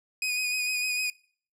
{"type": "tone with vibrato", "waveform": "sawtooth", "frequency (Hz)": 2489, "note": "D#7", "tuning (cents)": 0, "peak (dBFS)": -23, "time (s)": [0.22, 1.1], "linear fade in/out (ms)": 2, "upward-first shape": "sine", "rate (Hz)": 6.6, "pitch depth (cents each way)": 26, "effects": ["noise-tail reverb RT60 0.5 s tail -23 dB re dry", "low-pass 12000 Hz 12 dB/octave"]}